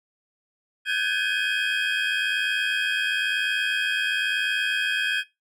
triangle tone cluster, 1522 / 1630 / 1711 / 2515 / 3239 Hz, F#6 / G#6 / A6 / D#7 / G#7, +48 / -33 / -49 / +18 / -44 cents, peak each -27 dBFS, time 0.85-5.24 s, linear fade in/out 50 ms, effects noise-tail reverb RT60 0.2 s tail -18 dB re dry

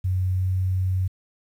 sine tone with pitch glide, 92.5 to 93.09 Hz, F#2 to F#2, 0 to +11 cents, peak -20 dBFS, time 0.04-1.08 s, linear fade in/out 10 ms, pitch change +11 cents, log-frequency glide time 0.34-0.46 s, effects 9-bit

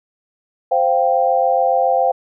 sine chord, C suspended fourth, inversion none, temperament just, 523.3 / 697.7 / 784.9 Hz, C5 / F5 / G5, 0 / -2 / +2 cents, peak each -17 dBFS, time 0.71-2.12 s, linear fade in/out 10 ms, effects none

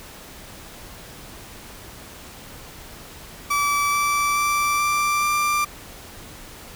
30% pulse tone with pitch steps, 1155 / 1162.4 / 1169.8 / 1177.2 / 1184.7 Hz, D6 / D6 / D6 / D6 / D6, -29 / -18 / -7 / +4 / +15 cents, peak -16 dBFS, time 3.5-5.65 s, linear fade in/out 10 ms, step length 430 ms, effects pink hiss -41 dBFS RMS until 6.75 s

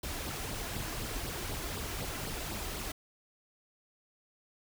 pink noise with flanger, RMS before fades -38 dBFS, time 0.03-2.92 s, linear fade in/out 5 ms, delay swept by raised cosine 0.22 to 3.02 ms, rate 4 Hz, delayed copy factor +0.55, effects none

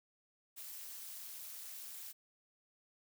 blue noise with amplitude modulation, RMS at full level -45 dBFS, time 0.56-2.13 s, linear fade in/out 20 ms, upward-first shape sine, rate 248 Hz, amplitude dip 75%, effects none

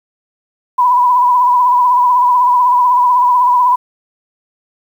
sine tone with vibrato, 987.8 Hz, B5, in tune, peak -7 dBFS, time 0.78-3.76 s, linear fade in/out 10 ms, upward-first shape triangle, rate 16 Hz, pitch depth 55 cents each way, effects 7-bit

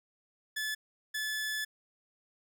sawtooth tone bursts at uneven times, 1728 Hz, A6, 32 cents flat, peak -29 dBFS, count 2, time 0.56-0.75 / 1.14-1.65 s, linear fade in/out 10 ms, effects none

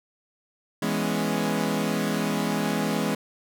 sawtooth chord, C# minor seventh, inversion first, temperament equal, 164.81 / 207.7 / 246.9 / 277.2 Hz, E3 / G#3 / B3 / C#4, 0 / 0 / 0 / 0 cents, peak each -26 / -23 / -27 / -27 dBFS, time 0.82-3.15 s, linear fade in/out 5 ms, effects none

